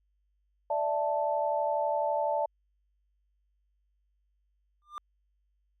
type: chord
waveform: sine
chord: D suspended second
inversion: none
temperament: equal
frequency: 587.3 / 659.3 / 880 Hz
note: D5 / E5 / A5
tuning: 0 / 0 / 0 cents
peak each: -30 / -32 / -30 dBFS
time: 0.7-2.46 s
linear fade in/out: 5 ms
type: tone with exponential growth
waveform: triangle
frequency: 1197 Hz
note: D6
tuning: 33 cents sharp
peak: -31 dBFS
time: 4.82-4.98 s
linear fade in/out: 0 ms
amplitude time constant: 33 ms
effects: added 50 Hz sine -70 dBFS peak until 5.8 s